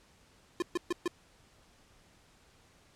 square tone bursts, 349.6 Hz, F4, 2 cents sharp, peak -29 dBFS, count 4, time 0.6-1.078 s, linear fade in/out 2 ms, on 22 ms, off 130 ms, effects pink hiss -63 dBFS RMS until 2.95 s + low-pass 9000 Hz 12 dB/octave

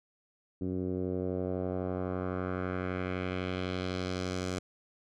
10% pulse tone with low-pass filter sweep, 91.9 Hz, F#2, 11 cents flat, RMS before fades -34 dBFS, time 0.61-4.59 s, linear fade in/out 5 ms, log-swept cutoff 300 to 7300 Hz, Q 1.6, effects none

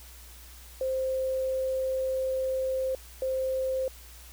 sine tone pair in turn, 523.3 / 523.3 Hz, C5 / C5, 0 / 0 cents, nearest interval unison, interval 0 cents, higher neither, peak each -26 / -26 dBFS, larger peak neither, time 0.81-2.95 / 3.22-3.88 s, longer first, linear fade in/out 2 ms, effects added 60 Hz sine -48 dBFS peak until 4.32 s + white hiss -51 dBFS RMS until 4.32 s

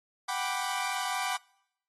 sawtooth chord, G major seventh, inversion third, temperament equal, 740 / 784 / 987.8 / 1174.7 Hz, F#5 / G5 / B5 / D6, 0 / 0 / 0 / 0 cents, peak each -32 dBFS, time 0.28-1.37 s, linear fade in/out 10 ms, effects noise-tail reverb RT60 0.8 s tail -25 dB re dry + AAC 32 kbps

